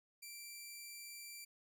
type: tone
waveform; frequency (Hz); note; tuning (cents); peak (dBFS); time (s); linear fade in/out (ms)
10% pulse; 2349; D7; 0; -40; 0.22-1.45; 10
effects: none

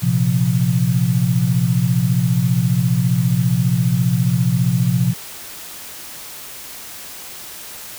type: chord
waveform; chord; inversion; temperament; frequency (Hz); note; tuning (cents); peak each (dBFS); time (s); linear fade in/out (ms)
sine; Bb suspended second; none; equal with one note detuned; 116.54 / 131.34 / 174.61; Bb2 / C3 / F3; 0 / +7 / 0; -19 / -17 / -18; 0.02-5.14; 20
effects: white hiss -34 dBFS RMS until 7.98 s

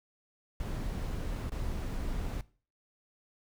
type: noise with dropouts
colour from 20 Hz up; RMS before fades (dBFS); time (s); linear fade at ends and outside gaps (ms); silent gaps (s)
brown; -35; 0.6-2.41; 1; 1.496-1.519
effects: noise-tail reverb RT60 0.4 s tail -20 dB re dry

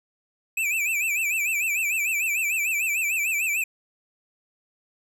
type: tone with vibrato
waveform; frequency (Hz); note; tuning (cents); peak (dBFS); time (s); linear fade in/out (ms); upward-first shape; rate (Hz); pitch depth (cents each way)
square; 2489; D#7; 0; -23; 0.57-3.64; 5; sine; 6.7; 140
effects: none

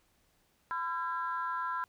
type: tone cluster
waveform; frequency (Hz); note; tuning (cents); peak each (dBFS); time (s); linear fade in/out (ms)
sine; 1010 / 1356 / 1629; B5 / E6 / G#6; +39 / +49 / -34; -34 / -36 / -40; 0.71-1.84; 0
effects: tanh soft clip ceiling -23 dBFS + pink hiss -71 dBFS RMS until 1.88 s

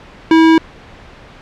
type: tone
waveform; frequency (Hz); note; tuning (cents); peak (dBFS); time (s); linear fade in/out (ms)
square; 323.9; E4; -30; -6; 0.31-0.58; 2
effects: pink hiss -38 dBFS RMS until 1.41 s + low-pass 3000 Hz 12 dB/octave

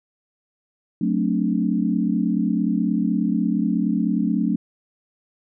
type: chord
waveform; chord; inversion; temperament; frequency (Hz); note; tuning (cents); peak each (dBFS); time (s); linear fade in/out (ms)
sine; D dominant seventh; first; just; 183.54 / 220.2 / 264.3 / 293.7; F#3 / A3 / C4 / D4; -14 / +2 / +18 / 0; -23 / -22 / -26 / -25; 1.01-4.56; 5
effects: none

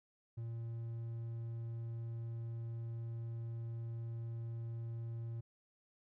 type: tone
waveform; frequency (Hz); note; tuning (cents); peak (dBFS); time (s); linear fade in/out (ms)
triangle; 115.5; A#2; -16; -38; 0.37-5.41; 10
effects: none

